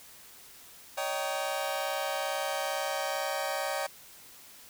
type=chord; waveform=sawtooth; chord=Eb dominant seventh; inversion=third; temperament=just; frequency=560 / 622.3 / 777.8 / 933.4 Hz; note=Db5 / Eb5 / G5 / Bb5; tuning=+18 / 0 / -14 / +2 cents; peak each=-31 / -32 / -31 / -37 dBFS; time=0.97-3.87 s; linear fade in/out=10 ms; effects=white hiss -52 dBFS RMS until 4.69 s